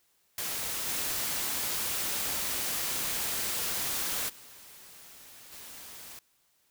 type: noise with level steps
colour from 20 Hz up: white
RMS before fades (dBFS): -34 / -32 / -51 / -46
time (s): 0.38-6.19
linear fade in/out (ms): 2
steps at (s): 0.86 / 4.28 / 5.51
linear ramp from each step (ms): 20
effects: white hiss -70 dBFS RMS until 6.7 s